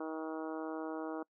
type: harmonic tone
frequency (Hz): 158.7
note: D#3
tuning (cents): +35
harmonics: 2 / 3 / 4 / 5 / 6 / 7 / 8 / 9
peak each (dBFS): -40 / -44 / -46 / -48 / -50 / -51 / -52 / -53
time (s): 0-1.23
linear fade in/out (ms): 5
effects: noise-tail reverb RT60 0.1 s tail -26 dB re dry